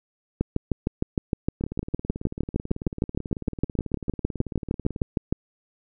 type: two click trains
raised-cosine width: 3 ms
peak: -9 / -19 dBFS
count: 33 / 63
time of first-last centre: 0.41-5.326 / 1.61-5.017 s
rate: 6.51 / 18.2 Hz
effects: none